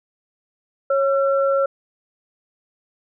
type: tone pair together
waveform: sine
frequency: 549.3 / 1354 Hz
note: C#5 / E6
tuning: -16 / +46 cents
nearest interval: octave + major third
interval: 1562 cents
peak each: -16 / -23 dBFS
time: 0.9-1.66 s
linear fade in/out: 5 ms
effects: none